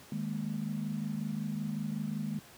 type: chord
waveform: sine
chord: D# suspended fourth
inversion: none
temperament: equal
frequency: 155.56 / 207.7 / 233.1 Hz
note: D#3 / G#3 / A#3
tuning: 0 / 0 / 0 cents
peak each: -37 / -35 / -39 dBFS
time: 0.12-2.39 s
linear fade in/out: 2 ms
effects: pink hiss -54 dBFS RMS until 2.57 s + high-pass 100 Hz 12 dB/octave